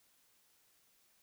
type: silence
effects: white hiss -71 dBFS RMS until 1.22 s